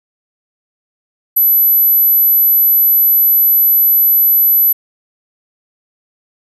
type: tone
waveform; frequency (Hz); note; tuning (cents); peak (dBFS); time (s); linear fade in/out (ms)
sine; 11960; F#9; +17; -7; 1.36-4.73; 10
effects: none